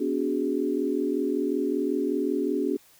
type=chord; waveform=sine; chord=G# half-diminished seventh; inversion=first; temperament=equal with one note detuned; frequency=246.9 / 287 / 370 / 415.3 Hz; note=B3 / D4 / F#4 / G#4; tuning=0 / -40 / 0 / 0 cents; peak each=-31 / -27 / -29 / -30 dBFS; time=0-2.77 s; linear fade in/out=10 ms; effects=white hiss -57 dBFS RMS until 2.99 s

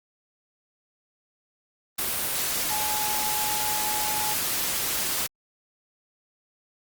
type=tone in noise; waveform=sine; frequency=849 Hz; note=G#5; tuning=38 cents sharp; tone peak=-30 dBFS; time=2.7-4.34 s; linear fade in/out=10 ms; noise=white; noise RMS=-27 dBFS; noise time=1.98-5.27 s; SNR=-6 dB; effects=Opus 32 kbps

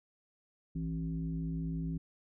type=tone with frequency modulation; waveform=sine; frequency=163.9 Hz; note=E3; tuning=10 cents flat; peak=-33 dBFS; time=0.75-1.98 s; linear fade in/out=10 ms; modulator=106 Hz; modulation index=0.84; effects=none

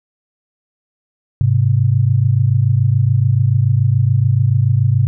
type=tone pair together; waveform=sine; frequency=103.82 / 130.81 Hz; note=G#2 / C3; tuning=0 / 0 cents; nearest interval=major third; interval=400 cents; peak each=-13 dBFS; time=1.41-5.07 s; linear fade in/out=0 ms; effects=none

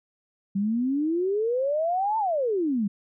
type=exponential two-way sweep; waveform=sine; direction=up then down; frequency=191.5 to 903 to 191.5 Hz; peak=-22 dBFS; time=0.55-2.88 s; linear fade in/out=10 ms; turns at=2.18 s; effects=none

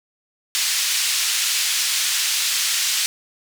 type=band-pass noise; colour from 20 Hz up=white; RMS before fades=-21 dBFS; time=0.55-3.06 s; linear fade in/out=0 ms; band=2300 to 7000 Hz; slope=12 dB/octave; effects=none

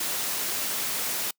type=noise; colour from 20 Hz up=white; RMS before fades=-29 dBFS; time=0-1.31 s; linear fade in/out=5 ms; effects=noise-tail reverb RT60 0.1 s tail -26 dB re dry + high-pass 150 Hz 12 dB/octave

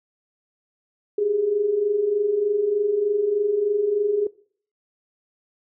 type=tone pair together; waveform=sine; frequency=392 / 415.3 Hz; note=G4 / G#4; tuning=0 / 0 cents; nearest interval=minor second; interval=100 cents; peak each=-27 / -19 dBFS; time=1.18-4.27 s; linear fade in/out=5 ms; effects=noise-tail reverb RT60 0.5 s tail -20 dB re dry

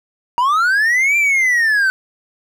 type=linear two-way sweep; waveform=triangle; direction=up then down; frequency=932.3 to 2378 to 1509 Hz; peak=-10 dBFS; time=0.38-1.9 s; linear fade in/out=0 ms; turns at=1.17 s; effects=none

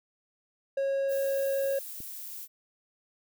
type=tone; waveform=triangle; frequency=547 Hz; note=C#5; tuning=23 cents flat; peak=-24 dBFS; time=0.77-1.79 s; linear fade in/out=5 ms
type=noise; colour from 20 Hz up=violet; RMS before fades=-41 dBFS; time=1.08-2.48 s; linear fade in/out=50 ms
type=click; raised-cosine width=3 ms; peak=-33 dBFS; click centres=2.004 s
effects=none

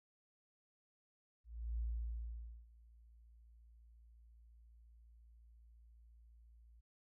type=tone with ADSR envelope; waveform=sine; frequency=57.2 Hz; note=A#1; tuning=32 cents flat; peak=-36 dBFS; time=1.44-6.81 s; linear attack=350 ms; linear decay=870 ms; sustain=-24 dB; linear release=13 ms; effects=none

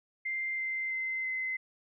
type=tone with pitch steps; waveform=sine; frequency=2093 / 2080 / 2067 / 2053 Hz; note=C7 / C7 / C7 / C7; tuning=0 / -11 / -22 / -33 cents; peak=-31 dBFS; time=0.25-1.57 s; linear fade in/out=10 ms; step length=330 ms; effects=none

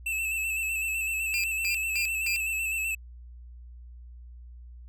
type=tone with vibrato; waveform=square; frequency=2637 Hz; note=E7; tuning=in tune; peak=-28 dBFS; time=0.06-2.95 s; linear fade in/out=5 ms; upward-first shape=square; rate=7.9 Hz; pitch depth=32 cents each way
type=tone bursts; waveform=25% pulse; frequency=2405 Hz; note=D7; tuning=41 cents sharp; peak=-24 dBFS; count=4; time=1.34-2.362 s; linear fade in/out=0 ms; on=98 ms; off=210 ms
effects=added 60 Hz sine -43 dBFS peak until 4.88 s

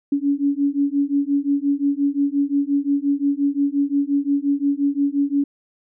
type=beating tone pair; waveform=sine; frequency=279.9 / 285.6 Hz; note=C#4 / D4; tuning=+17 / -48 cents; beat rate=5.7 Hz; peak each=-20 dBFS; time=0.12-5.44 s; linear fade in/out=5 ms; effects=none

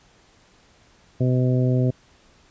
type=harmonic tone; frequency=126.9 Hz; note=B2; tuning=47 cents sharp; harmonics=1 / 2 / 3 / 4 / 5; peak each=-18 / -24 / -28 / -30 / -32 dBFS; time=1.2-1.91 s; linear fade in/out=10 ms; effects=pink hiss -56 dBFS RMS until 2.5 s + resampled to 16000 Hz

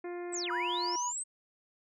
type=harmonic tone; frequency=351.3 Hz; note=F4; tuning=10 cents sharp; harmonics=1 / 2 / 3 / 4 / 5 / 6 / 7; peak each=-37 / -46 / -52 / -55 / -53 / -54 / -60 dBFS; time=0.04-0.96 s; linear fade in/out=5 ms
type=linear two-way sweep; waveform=sine; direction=down then up; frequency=8410 to 1202 to 8410 Hz; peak=-34 dBFS; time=0.32-1.24 s; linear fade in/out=20 ms; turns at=0.51 s
type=tone; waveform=triangle; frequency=977 Hz; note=B5; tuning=19 cents flat; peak=-31 dBFS; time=0.48-1.13 s; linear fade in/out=50 ms
effects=none

